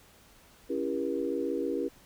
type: chord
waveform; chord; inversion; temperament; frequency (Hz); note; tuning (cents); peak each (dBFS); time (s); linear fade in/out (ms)
sine; C# diminished seventh; none; just; 277.2 / 332.6 / 399.1 / 479; C#4 / E4 / G4 / Bb4; 0 / +16 / +31 / +47; -34; 0.69-1.89; 20
effects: pink hiss -58 dBFS RMS until 2.05 s